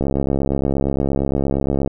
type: click train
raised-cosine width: 2 ms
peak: -6 dBFS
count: 129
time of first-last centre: 0.01-1.876 s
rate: 68.6 Hz
effects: none